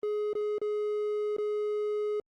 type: tone with dropouts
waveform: triangle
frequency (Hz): 420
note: G#4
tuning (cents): +19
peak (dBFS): -26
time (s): 0.03-2.2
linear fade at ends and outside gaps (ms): 2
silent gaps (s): 0.332-0.352 / 0.583-0.615 / 1.366-1.383
effects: Opus 32 kbps

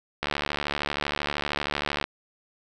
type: click train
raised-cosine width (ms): 0.3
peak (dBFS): -10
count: 133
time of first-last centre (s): 0.23-2.041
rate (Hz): 72.9
effects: none

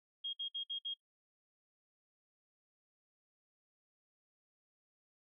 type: tone bursts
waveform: sine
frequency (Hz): 3253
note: G#7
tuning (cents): -37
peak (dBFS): -37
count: 5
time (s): 0.24-0.941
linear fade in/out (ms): 10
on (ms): 93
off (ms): 59
effects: noise-tail reverb RT60 0.1 s tail -23 dB re dry

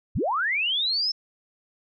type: linear sweep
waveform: sine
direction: up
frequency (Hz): 34.65 to 5340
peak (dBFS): -22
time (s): 0.15-1.12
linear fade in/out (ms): 10
effects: none

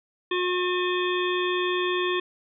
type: harmonic tone with a mistuned harmonic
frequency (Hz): 360.5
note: F#4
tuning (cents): -45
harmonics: 1 / 3 / 5 / 7 / 9 / 10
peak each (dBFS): -25 / -30 / -32 / -33 / -35 / -35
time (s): 0.31-2.2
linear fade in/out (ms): 5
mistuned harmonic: 10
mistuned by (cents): -40
effects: none

